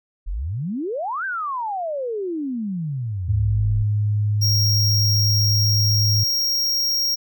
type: exponential two-way sweep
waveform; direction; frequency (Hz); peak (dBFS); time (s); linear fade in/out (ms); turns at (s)
sine; up then down; 37.31 to 1602 to 37.31; -23; 0.26-3.84; 20; 1.25
type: tone with pitch glide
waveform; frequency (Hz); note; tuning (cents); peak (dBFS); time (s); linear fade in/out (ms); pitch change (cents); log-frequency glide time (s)
sine; 104.6 to 105.21; G#2 to G#2; +13 to +23; -17; 3.28-6.24; 10; +10; 5.5-5.7
type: tone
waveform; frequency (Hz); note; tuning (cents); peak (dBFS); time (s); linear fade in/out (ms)
square; 5588; F8; 0; -19; 4.41-7.16; 20
effects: none